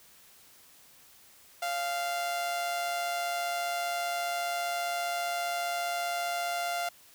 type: tone with amplitude modulation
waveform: sawtooth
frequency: 695 Hz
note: F5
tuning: 9 cents flat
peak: -24 dBFS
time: 1.62-6.89 s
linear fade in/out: 5 ms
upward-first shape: sine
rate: 140 Hz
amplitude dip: 45%
effects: white hiss -57 dBFS RMS until 7.14 s